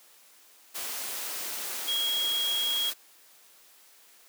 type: tone in noise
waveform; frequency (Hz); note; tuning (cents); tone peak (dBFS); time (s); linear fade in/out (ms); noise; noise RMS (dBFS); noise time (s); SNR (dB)
sine; 3290; G#7; -17; -26; 1.87-2.91; 20; white; -35; 0.74-2.94; +6
effects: white hiss -57 dBFS RMS until 4.28 s + high-pass 300 Hz 12 dB/octave